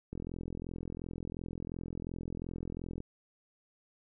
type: click train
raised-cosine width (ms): 3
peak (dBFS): -27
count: 124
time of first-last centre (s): 0.13-3.004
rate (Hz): 42.8
effects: none